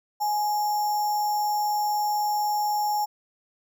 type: tone with sample-and-hold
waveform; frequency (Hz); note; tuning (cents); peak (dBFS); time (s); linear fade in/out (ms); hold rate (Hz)
sine; 838; G#5; +15; -22; 0.2-3.06; 20; 6300
effects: none